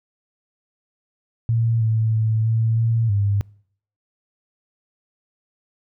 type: tone with pitch steps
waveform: sine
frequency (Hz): 114.9 / 111.1 / 110.4 / 112.7 / 114.4 / 101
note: A#2 / A2 / A2 / A2 / A#2 / G#2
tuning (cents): -25 / +17 / +6 / +42 / -32 / -48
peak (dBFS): -16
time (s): 1.49-3.41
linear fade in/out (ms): 0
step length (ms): 320
effects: noise-tail reverb RT60 0.6 s tail -26 dB re dry